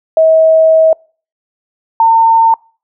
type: tone pair in turn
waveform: sine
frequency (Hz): 641 / 906.5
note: E5 / A#5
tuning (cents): -49 / -49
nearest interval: tritone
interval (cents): 600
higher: second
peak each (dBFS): -4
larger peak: neither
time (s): 0.17-0.93 / 2-2.54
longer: first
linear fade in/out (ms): 2
effects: noise-tail reverb RT60 0.4 s tail -26 dB re dry